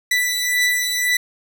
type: beating tone pair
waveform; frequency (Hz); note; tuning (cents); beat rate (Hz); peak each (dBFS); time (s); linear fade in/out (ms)
sawtooth; 1975.5 / 1977.4; B6 / B6; 0 / +2; 1.9; -19 / -15; 0.11-1.17; 5
effects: none